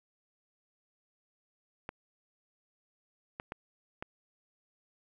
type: clicks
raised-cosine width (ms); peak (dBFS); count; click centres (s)
0.5; -23; 4; 1.891 / 3.399 / 3.521 / 4.025
effects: 10-bit